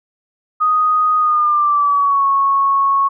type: tone with pitch glide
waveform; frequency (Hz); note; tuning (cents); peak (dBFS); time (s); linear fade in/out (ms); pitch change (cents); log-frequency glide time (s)
sine; 1244.5 to 1102.3; D#6 to C#6; 0 to -10; -11; 0.6-3.09; 20; -210; 1.18-2.26
effects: none